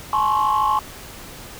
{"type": "tone cluster", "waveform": "sine", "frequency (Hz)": [850, 1055, 1108], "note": ["G#5", "C6", "C#6"], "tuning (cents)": [40, 14, -1], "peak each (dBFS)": -19, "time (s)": [0.13, 0.79], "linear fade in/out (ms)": 2, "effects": ["tanh soft clip ceiling -11 dBFS", "pink hiss -38 dBFS RMS until 1.59 s"]}